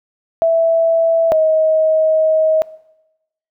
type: tone pair in turn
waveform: sine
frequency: 659.3 / 631.8 Hz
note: E5 / D#5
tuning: 0 / +26 cents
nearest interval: minor second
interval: 74 cents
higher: first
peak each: -9 / -10 dBFS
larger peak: first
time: 0.42-1.32 / 1.32-2.62 s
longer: second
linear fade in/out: 0 ms
effects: noise-tail reverb RT60 0.9 s tail -21 dB re dry